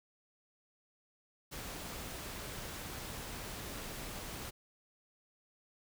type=noise; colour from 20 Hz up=pink; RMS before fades=-44 dBFS; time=1.51-4.51 s; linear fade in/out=20 ms; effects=none